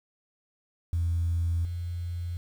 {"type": "tone pair in turn", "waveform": "sine", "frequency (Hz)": [84.7, 86.83], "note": ["E2", "F2"], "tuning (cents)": [48, -9], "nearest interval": "unison", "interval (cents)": 43, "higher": "second", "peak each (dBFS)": [-23, -30], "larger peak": "first", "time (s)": [[0.93, 1.65], [1.65, 2.37]], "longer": "neither", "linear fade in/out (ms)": 0, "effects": ["tanh soft clip ceiling -20 dBFS", "9-bit"]}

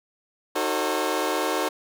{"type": "chord", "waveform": "20% pulse", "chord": "D# diminished seventh", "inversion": "none", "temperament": "just", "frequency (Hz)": [311.1, 373.4, 448, 537.6], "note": ["D#4", "F#4", "A4", "C5"], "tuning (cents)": [0, 16, 31, 47], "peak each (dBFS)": -24, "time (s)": [0.55, 1.69], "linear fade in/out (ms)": 10, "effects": []}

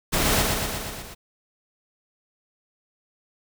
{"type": "noise with echo", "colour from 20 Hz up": "pink", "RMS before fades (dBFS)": -22, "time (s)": [0.12, 0.43], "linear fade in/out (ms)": 20, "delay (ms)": 120, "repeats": 6, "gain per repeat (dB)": -3, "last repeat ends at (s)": 1.15, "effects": []}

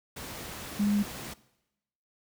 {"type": "tone in noise", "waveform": "sine", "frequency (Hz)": 205.3, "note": "G#3", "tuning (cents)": -20, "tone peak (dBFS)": -23, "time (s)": [0.79, 1.03], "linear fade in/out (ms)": 10, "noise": "pink", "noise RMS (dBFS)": -40, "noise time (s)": [0.16, 1.34], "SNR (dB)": 14, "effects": ["noise-tail reverb RT60 0.9 s tail -19 dB re dry", "high-pass 60 Hz 12 dB/octave"]}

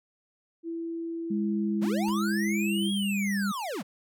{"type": "tone", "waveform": "sine", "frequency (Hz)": 332.5, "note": "E4", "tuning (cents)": 15, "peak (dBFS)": -31, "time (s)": [0.63, 2.92], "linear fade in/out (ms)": 50}
{"type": "tone with pitch glide", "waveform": "sine", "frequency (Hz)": [206.6, 199.91], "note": ["G#3", "G3"], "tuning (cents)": [-9, 34], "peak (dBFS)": -26, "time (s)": [1.3, 3.52], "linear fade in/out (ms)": 10, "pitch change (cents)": -57, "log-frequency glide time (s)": [2.62, 2.81]}
{"type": "linear two-way sweep", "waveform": "square", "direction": "up then down", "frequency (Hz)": [138.59, 3322, 138.59], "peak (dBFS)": -32, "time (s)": [1.81, 3.83], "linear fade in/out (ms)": 20, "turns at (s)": 2.92}
{"type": "noise with exponential decay", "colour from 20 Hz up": "pink", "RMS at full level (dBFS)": -41, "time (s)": [2.08, 2.16], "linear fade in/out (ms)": 2, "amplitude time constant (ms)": 17}
{"effects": []}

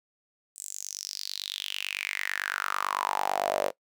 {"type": "tone with high-pass filter sweep", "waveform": "sawtooth", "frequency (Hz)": 49, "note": "G1", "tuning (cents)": 0, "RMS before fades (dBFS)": -32, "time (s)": [0.55, 3.72], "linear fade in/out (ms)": 50, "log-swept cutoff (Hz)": [8300, 540], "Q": 5.9, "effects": ["noise-tail reverb RT60 0.1 s tail -20 dB re dry"]}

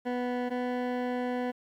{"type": "tone pair in turn", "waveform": "20% pulse", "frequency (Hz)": [246.9, 248.1], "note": ["B3", "B3"], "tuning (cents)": [0, 8], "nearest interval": "unison", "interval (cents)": 8, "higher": "second", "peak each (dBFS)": -24, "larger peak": "neither", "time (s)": [[0.05, 0.5], [0.5, 1.52]], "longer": "second", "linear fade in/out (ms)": 20, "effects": ["low-pass 2000 Hz 12 dB/octave", "10-bit"]}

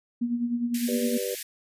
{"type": "tone with tremolo", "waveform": "sine", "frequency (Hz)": 238.7, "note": "A#3", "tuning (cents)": 41, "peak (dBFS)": -22, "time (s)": [0.21, 1.18], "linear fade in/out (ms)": 10, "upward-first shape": "sine", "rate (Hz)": 9.8, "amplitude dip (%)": 60}
{"type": "high-pass noise", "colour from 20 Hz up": "white", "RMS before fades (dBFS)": -35, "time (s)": [0.74, 1.43], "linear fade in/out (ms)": 5, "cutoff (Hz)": 1600, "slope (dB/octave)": 96}
{"type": "chord", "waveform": "sine", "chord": "G major", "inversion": "none", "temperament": "just", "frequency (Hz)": [392, 490, 588], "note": ["G4", "B4", "D5"], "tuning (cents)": [0, -14, 2], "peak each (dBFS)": [-33, -30, -36], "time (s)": [0.88, 1.35], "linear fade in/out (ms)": 5}
{"effects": ["resampled to 32000 Hz"]}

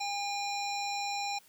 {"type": "harmonic tone with a mistuned harmonic", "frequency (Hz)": 810, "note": "G#5", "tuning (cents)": -43, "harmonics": [1, 3, 5, 7, 9], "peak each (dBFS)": [-34, -39, -41, -42, -44], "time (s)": [0, 1.39], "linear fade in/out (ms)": 10, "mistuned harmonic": 7, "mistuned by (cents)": -51, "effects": ["white hiss -61 dBFS RMS until 1.48 s"]}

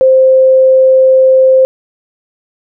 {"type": "tone", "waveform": "sine", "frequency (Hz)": 523.3, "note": "C5", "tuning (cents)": 0, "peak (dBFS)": -3, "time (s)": [0.01, 1.65], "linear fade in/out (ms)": 0, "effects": []}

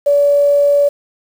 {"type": "tone with quantisation", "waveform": "sine", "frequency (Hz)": 573, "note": "D5", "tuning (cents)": -43, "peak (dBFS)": -8, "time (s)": [0.06, 0.89], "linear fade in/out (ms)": 10, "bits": 6, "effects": []}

